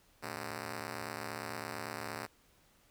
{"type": "ring-modulated tone", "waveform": "5% pulse", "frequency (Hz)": 165, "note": "E3", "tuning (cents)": 2, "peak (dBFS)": -25, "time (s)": [0.22, 2.27], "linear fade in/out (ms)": 20, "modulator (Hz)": 48.1, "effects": ["pink hiss -67 dBFS RMS until 2.9 s"]}